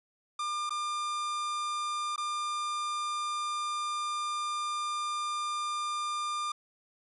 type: tone with dropouts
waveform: 45% pulse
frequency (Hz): 1200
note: D6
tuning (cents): +37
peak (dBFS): -31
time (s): 0.39-6.52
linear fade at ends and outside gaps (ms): 5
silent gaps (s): 0.695-0.705 / 2.161-2.178
effects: resampled to 24000 Hz + 10-bit